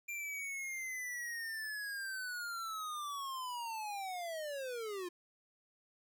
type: linear sweep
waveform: square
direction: down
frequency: 2382 to 343.7 Hz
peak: -40 dBFS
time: 0.08-5.09 s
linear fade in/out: 10 ms
effects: 12-bit